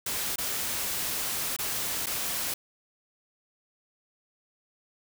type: noise with dropouts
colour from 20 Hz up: white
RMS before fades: -31 dBFS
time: 0.06-2.54 s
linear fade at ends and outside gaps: 5 ms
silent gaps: 0.359-0.382 / 1.565-1.587 / 2.06-2.067 s
effects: none